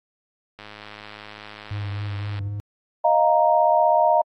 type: click train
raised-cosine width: 0.3 ms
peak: -23 dBFS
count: 190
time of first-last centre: 0.59-2.39 s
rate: 105 Hz
type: tone with vibrato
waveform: triangle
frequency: 101.4 Hz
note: G#2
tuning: 41 cents flat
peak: -24 dBFS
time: 1.71-2.6 s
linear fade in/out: 0 ms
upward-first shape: sine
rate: 3.9 Hz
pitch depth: 26 cents each way
type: chord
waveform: sine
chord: Eb suspended second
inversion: none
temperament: equal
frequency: 622.3 / 698.5 / 932.3 Hz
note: Eb5 / F5 / Bb5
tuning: 0 / 0 / 0 cents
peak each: -19 dBFS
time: 3.04-4.22 s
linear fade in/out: 10 ms
effects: AAC 64 kbps